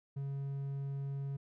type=tone; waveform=triangle; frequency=138.59 Hz; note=C#3; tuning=in tune; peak=-34 dBFS; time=0.16-1.37 s; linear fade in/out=10 ms; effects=none